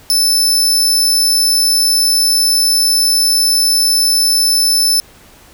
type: tone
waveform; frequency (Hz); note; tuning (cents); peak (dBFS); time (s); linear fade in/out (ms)
sawtooth; 5274; E8; 0; -7; 0.1-5; 0
effects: pink hiss -43 dBFS RMS until 5.53 s